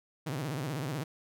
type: tone with vibrato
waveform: sawtooth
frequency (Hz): 142.2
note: C#3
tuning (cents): +45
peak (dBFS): -29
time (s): 0.26-1.04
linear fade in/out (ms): 10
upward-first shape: sine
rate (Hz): 16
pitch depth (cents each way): 230
effects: none